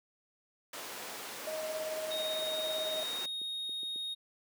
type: noise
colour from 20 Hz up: pink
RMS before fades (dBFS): -41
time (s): 0.73-3.26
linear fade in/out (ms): 5
type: tone with tremolo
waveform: sine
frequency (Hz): 627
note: D#5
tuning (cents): +13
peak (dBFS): -33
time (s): 1.47-3.03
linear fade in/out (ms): 0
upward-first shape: sine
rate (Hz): 18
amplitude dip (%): 40
type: clicks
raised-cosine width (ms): 3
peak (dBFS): -33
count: 12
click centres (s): 1.884 / 2.09 / 2.165 / 2.671 / 2.783 / 2.96 / 3.188 / 3.254 / 3.416 / 3.694 / 3.832 / 3.96
type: tone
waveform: triangle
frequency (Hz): 3729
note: A#7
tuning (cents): 0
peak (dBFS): -34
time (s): 2.1-4.15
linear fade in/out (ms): 20
effects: high-pass 400 Hz 12 dB/octave